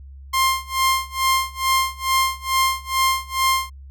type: tone with tremolo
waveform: sawtooth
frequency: 1057 Hz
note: C6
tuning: 17 cents sharp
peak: -11 dBFS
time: 0.33-3.7 s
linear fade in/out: 10 ms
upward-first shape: sine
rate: 2.3 Hz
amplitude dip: 95%
effects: added 68 Hz sine -37 dBFS peak until 3.9 s